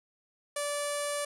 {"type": "tone with low-pass filter", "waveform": "sawtooth", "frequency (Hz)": 581, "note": "D5", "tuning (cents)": -19, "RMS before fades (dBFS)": -33, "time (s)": [0.56, 1.25], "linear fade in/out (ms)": 5, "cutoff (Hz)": 9700, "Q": 4.5, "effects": []}